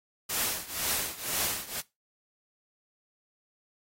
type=noise with tremolo; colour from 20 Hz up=white; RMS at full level=-28 dBFS; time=0.29-1.81 s; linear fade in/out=10 ms; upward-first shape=triangle; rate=2 Hz; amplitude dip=90%; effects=noise-tail reverb RT60 0.2 s tail -18 dB re dry + AAC 48 kbps